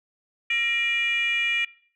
sine tone with frequency modulation, 2382 Hz, D7, 24 cents sharp, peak -20 dBFS, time 0.5-1.65 s, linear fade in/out 5 ms, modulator 512 Hz, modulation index 0.78, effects noise-tail reverb RT60 0.5 s tail -21 dB re dry + tanh soft clip ceiling -16 dBFS

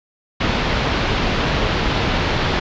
pink low-pass noise, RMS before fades -19 dBFS, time 0.4-2.6 s, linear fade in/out 10 ms, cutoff 4200 Hz, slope 24 dB/octave, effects resampled to 16000 Hz

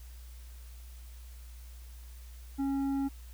sine tone with tanh clipping, 274.6 Hz, C#4, 16 cents flat, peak -30 dBFS, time 2.58-3.09 s, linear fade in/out 20 ms, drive 8 dB, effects added 60 Hz sine -45 dBFS peak until 3.33 s + white hiss -59 dBFS RMS until 3.33 s

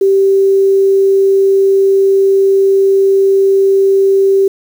sine tone with quantisation, 390 Hz, G4, 9 cents flat, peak -6 dBFS, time 0.01-4.48 s, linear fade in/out 5 ms, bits 6, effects none

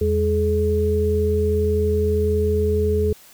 sine tone cluster, 82.6 / 204.3 / 425.1 Hz, E2 / G#3 / G#4, +4 / -28 / +40 cents, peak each -20 / -27 / -19 dBFS, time 0.01-3.13 s, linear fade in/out 5 ms, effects white hiss -48 dBFS RMS until 3.33 s

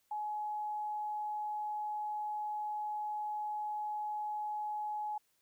sine tone, 844 Hz, G#5, 28 cents sharp, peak -35 dBFS, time 0.11-5.18 s, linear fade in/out 5 ms, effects white hiss -75 dBFS RMS until 5.41 s

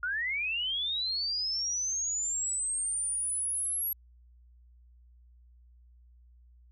sine linear sweep, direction up, 1396.9 to 11530 Hz, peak -29 dBFS, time 0.03-3.93 s, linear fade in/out 2 ms, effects added 60 Hz sine -55 dBFS peak until 6.71 s

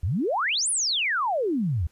sine exponential two-way sweep, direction up then down, 72.4 to 10300 to 72.4 Hz, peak -22 dBFS, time 0.03-1.87 s, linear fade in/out 5 ms, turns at 0.7 s, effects pink hiss -64 dBFS RMS until 1.91 s + resampled to 32000 Hz

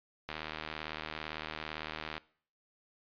click train, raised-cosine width 0.3 ms, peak -22 dBFS, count 148, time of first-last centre 0.29-2.179 s, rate 77.8 Hz, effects noise-tail reverb RT60 0.5 s tail -21 dB re dry + resampled to 11025 Hz

